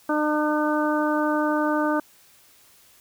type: harmonic tone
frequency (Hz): 302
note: D4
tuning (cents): +48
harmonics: 1 / 2 / 3 / 4 / 5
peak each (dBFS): -23 / -26 / -28 / -29 / -30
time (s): 0.09-2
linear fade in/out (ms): 5
effects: white hiss -55 dBFS RMS until 3 s